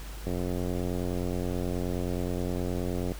click train, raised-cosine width 2 ms, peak -19 dBFS, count 256, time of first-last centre 0.27-3.119 s, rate 89.5 Hz, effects added 50 Hz sine -38 dBFS peak until 3.19 s + pink hiss -46 dBFS RMS until 3.19 s

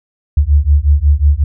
sine beating tone pair, 70.1 / 75.6 Hz, C#2 / D#2, +20 / -49 cents, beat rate 5.5 Hz, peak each -10 dBFS, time 0.37-1.44 s, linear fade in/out 5 ms, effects none

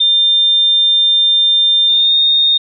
sine tone with pitch glide, 3600 to 3676 Hz, A7 to A#7, +39 to -25 cents, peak -8 dBFS, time 0-2.58 s, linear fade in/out 10 ms, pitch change +36 cents, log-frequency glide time 1.86-2.16 s, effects none

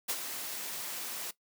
white noise with ADSR envelope, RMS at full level -31 dBFS, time 0.08-1.31 s, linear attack 17 ms, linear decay 59 ms, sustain -8 dB, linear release 6 ms, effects noise-tail reverb RT60 0.1 s tail -17 dB re dry + high-pass 200 Hz 12 dB/octave

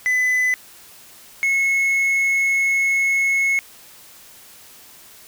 triangle tone pair in turn, 2006 / 2184 Hz, B6 / C#7, +26 / -26 cents, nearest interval minor second, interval 148 cents, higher second, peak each -14 dBFS, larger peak neither, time 0.06-0.54 / 1.43-3.59 s, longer second, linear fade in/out 0 ms, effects white hiss -45 dBFS RMS until 5.27 s

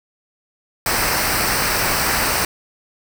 pink noise with comb filter, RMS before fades -19 dBFS, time 0.86-2.45 s, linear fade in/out 2 ms, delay 0.29 ms, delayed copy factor -0.6, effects none

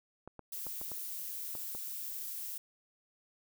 clicks, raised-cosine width 1 ms, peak -32 dBFS, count 7, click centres 0.276 / 0.393 / 0.667 / 0.814 / 0.917 / 1.552 / 1.75 s
violet noise, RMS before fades -41 dBFS, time 0.52-2.58 s, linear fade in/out 5 ms
effects none

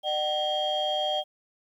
sine tone cluster, 604 / 758 / 3231 Hz, D5 / F#5 / G#7, +48 / +42 / -48 cents, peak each -28 dBFS, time 0.03-1.24 s, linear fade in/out 50 ms, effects tanh soft clip ceiling -19 dBFS + 10-bit

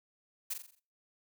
blue noise with echo, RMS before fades -35 dBFS, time 0.5-0.54 s, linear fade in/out 10 ms, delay 43 ms, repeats 6, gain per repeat -6 dB, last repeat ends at 0.798 s, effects noise-tail reverb RT60 0.4 s tail -24 dB re dry

